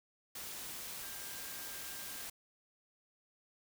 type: tone in noise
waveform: sine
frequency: 1595 Hz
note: G6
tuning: 30 cents sharp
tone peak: -56 dBFS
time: 1.03-2.24 s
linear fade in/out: 5 ms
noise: white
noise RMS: -45 dBFS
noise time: 0.35-2.3 s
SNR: -14 dB
effects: none